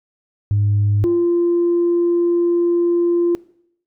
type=tone pair in turn; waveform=sine; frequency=102.7 / 345.4 Hz; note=G#2 / F4; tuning=-19 / -19 cents; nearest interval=octave + major sixth; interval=2100 cents; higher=second; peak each=-12 dBFS; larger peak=neither; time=0.51-1.04 / 1.04-3.35 s; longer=second; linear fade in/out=0 ms; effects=noise-tail reverb RT60 0.7 s tail -22 dB re dry + tanh soft clip ceiling -10 dBFS